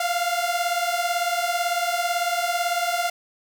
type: beating tone pair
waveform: sawtooth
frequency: 689 / 707 Hz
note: F5 / F5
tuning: -24 / +21 cents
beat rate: 18 Hz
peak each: -21 dBFS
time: 0-3.1 s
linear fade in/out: 5 ms
effects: none